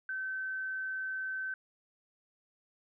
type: tone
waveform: sine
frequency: 1536 Hz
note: G6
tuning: 36 cents flat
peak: -34 dBFS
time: 0.09-1.54 s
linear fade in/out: 2 ms
effects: none